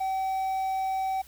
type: tone with quantisation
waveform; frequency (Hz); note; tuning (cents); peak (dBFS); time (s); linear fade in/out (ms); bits
triangle; 765; G5; -42; -24; 0-1.22; 10; 9
effects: added 60 Hz sine -55 dBFS peak until 1.27 s + white hiss -54 dBFS RMS until 1.27 s